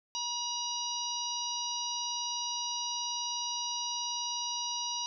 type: harmonic tone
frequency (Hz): 959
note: A#5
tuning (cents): +49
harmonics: 1 / 3 / 4 / 5 / 6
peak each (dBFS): -39 / -40 / -40 / -40 / -37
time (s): 0.15-5.06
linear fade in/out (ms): 0
effects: none